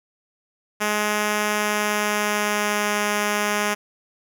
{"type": "tone with pitch glide", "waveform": "5% pulse", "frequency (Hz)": [210, 207.8], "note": ["G#3", "G#3"], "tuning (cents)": [19, 1], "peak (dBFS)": -9, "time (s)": [0.8, 3.75], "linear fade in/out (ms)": 20, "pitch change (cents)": -18, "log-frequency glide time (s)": [1.5, 2.92], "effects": []}